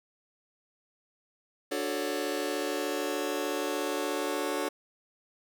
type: chord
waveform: sawtooth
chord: D major seventh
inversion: none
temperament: just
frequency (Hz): 293.7 / 367.1 / 440.5 / 550.6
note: D4 / F#4 / A4 / C#5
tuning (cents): 0 / -14 / +2 / -12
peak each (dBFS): -31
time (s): 1.71-4.69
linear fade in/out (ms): 10
effects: none